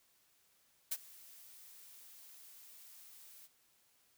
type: noise with ADSR envelope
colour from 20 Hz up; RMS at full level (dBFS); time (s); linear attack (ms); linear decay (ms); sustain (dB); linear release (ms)
blue; -35; 0.91-3.48; 11; 45; -22; 29
effects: white hiss -72 dBFS RMS until 4.17 s